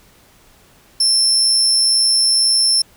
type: tone with amplitude modulation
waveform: 35% pulse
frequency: 5350 Hz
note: E8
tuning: 25 cents sharp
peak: -8 dBFS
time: 1-2.82 s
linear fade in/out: 5 ms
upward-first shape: sine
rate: 122 Hz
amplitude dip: 25%
effects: pink hiss -50 dBFS RMS until 2.96 s